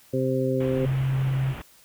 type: harmonic tone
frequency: 130.81 Hz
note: C3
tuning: in tune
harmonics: 1 / 2 / 3 / 4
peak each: -27 / -27 / -27 / -27 dBFS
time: 0.13-0.86 s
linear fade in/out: 10 ms
type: low-pass noise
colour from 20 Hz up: pink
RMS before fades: -38 dBFS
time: 0.6-1.62 s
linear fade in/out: 5 ms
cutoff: 3200 Hz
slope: 48 dB/octave
type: tone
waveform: sine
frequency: 133 Hz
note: C3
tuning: 29 cents sharp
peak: -21 dBFS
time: 0.77-1.55 s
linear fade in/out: 50 ms
effects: white hiss -55 dBFS RMS until 1.84 s